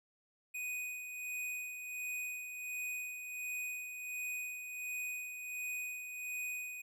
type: tone with tremolo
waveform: square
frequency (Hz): 2489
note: D#7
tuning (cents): 0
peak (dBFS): -38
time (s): 0.54-6.82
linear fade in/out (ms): 10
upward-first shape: sine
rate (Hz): 1.4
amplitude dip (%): 50
effects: none